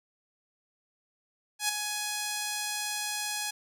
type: tone with ADSR envelope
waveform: 5% pulse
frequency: 837 Hz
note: G#5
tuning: 13 cents sharp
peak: -12 dBFS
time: 1.59-3.51 s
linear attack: 99 ms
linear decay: 7 ms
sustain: -7 dB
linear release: 9 ms
effects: none